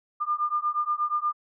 sine beating tone pair, 1200 / 1208.4 Hz, D6 / D6, +37 / +49 cents, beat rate 8.4 Hz, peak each -27 dBFS, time 0.2-1.33 s, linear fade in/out 20 ms, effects none

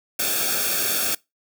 white noise with comb filter, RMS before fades -23 dBFS, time 0.19-1.15 s, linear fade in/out 5 ms, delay 1 ms, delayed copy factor -0.85, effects noise-tail reverb RT60 0.2 s tail -23 dB re dry

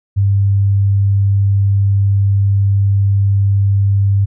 sine tone, 99.3 Hz, G2, 23 cents sharp, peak -9 dBFS, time 0.16-4.26 s, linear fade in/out 20 ms, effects none

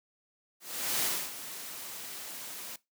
white noise with ADSR envelope, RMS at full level -29 dBFS, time 0.6-2.76 s, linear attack 420 ms, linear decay 280 ms, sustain -13 dB, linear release 4 ms, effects noise-tail reverb RT60 0.2 s tail -20 dB re dry + high-pass 150 Hz 12 dB/octave

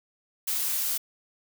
blue noise, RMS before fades -28 dBFS, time 0.47-0.98 s, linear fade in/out 10 ms, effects none

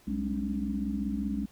sine tone cluster, 63 / 192.1 / 208 / 273.2 / 298.3 Hz, B1 / G3 / G#3 / C#4 / D4, +35 / -35 / +3 / -25 / +27 cents, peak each -38 / -40 / -31 / -35 / -40 dBFS, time 0.07-1.46 s, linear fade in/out 10 ms, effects pink hiss -60 dBFS RMS until 1.51 s

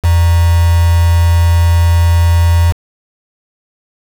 sine tone with quantisation, 85 Hz, F2, 46 cents flat, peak -6 dBFS, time 0.03-2.73 s, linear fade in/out 20 ms, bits 3, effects none

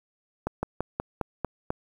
slowing click train, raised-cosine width 1 ms, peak -13 dBFS, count 7, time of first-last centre 0.47-1.704 s, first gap 160 ms, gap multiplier 1.1, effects 8-bit

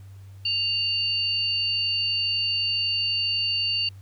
sine tone pair together, 2794 / 4542 Hz, F7 / C#8, 0 / +41 cents, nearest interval minor sixth, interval 841 cents, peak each -25 dBFS, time 0.45-3.89 s, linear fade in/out 5 ms, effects added 97 Hz sine -41 dBFS peak until 4.01 s + pink hiss -60 dBFS RMS until 4.01 s

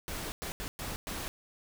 pink noise bursts at uneven times, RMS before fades -38 dBFS, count 5, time 0.08-0.32 / 0.42-0.52 / 0.6-0.68 / 0.79-0.96 / 1.07-1.28 s, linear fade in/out 0 ms, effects none

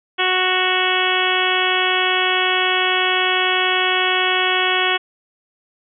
harmonic tone with a mistuned harmonic, 369.1 Hz, F#4, 4 cents flat, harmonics 1 / 2 / 3 / 4 / 5 / 6 / 7 / 8 / 9, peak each -24 / -24 / -24 / -24 / -24 / -24 / -24 / -24 / -24 dBFS, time 0.18-4.98 s, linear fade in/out 20 ms, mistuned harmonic 7, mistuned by +27 cents, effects none

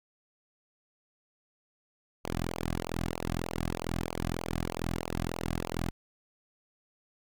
sawtooth tone with flanger, 42.1 Hz, E1, 37 cents sharp, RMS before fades -34 dBFS, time 2.24-5.91 s, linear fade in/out 10 ms, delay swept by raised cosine 0.53 to 2.23 ms, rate 3.2 Hz, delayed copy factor -1, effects none

